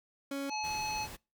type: tone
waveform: 30% pulse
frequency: 277.5 Hz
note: C#4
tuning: 2 cents sharp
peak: -32 dBFS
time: 0.31-0.5 s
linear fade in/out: 5 ms
type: harmonic tone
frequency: 855 Hz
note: A5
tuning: 50 cents flat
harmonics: 1 / 3 / 5 / 7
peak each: -35 / -40 / -42 / -43 dBFS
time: 0.48-1.08 s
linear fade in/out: 50 ms
type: noise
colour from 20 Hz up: pink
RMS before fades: -46 dBFS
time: 0.63-1.17 s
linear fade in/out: 20 ms
effects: noise-tail reverb RT60 0.3 s tail -26 dB re dry